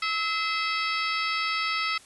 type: harmonic tone with a mistuned harmonic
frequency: 649 Hz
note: E5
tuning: 27 cents flat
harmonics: 2 / 3 / 4 / 5 / 6 / 7 / 8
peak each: -29 / -31 / -33 / -37 / -37 / -36 / -36 dBFS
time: 0.02-1.98 s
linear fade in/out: 5 ms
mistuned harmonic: 3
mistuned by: +89 cents
effects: white hiss -52 dBFS RMS until 2.05 s + resampled to 24000 Hz